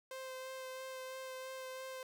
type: tone with vibrato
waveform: sawtooth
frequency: 521 Hz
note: C5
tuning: 7 cents flat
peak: -40 dBFS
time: 0.11-2.03 s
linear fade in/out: 2 ms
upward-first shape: sine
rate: 3 Hz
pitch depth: 13 cents each way
effects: none